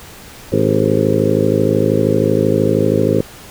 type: harmonic tone with a mistuned harmonic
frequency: 52.9 Hz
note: G#1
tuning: 33 cents sharp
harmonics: 2 / 3 / 4 / 5 / 6 / 7 / 8 / 9 / 10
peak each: -20 / -20 / -20 / -20 / -20 / -20 / -20 / -20 / -20 dBFS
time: 0.52-3.21 s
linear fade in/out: 5 ms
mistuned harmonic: 7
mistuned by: +82 cents
effects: pink hiss -37 dBFS RMS until 3.5 s